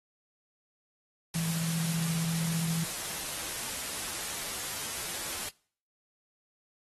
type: tone in noise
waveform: sine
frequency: 164.81 Hz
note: E3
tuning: in tune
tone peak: -30 dBFS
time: 1.35-2.84 s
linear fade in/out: 2 ms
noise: white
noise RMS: -36 dBFS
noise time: 1.34-5.49 s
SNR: +3 dB
effects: noise-tail reverb RT60 0.5 s tail -24 dB re dry + AAC 32 kbps